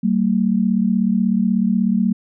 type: tone pair together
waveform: sine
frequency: 191.22 / 227.6 Hz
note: G3 / A#3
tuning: -43 / -41 cents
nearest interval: minor third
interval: 302 cents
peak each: -17 dBFS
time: 0.03-2.13 s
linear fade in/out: 10 ms
effects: none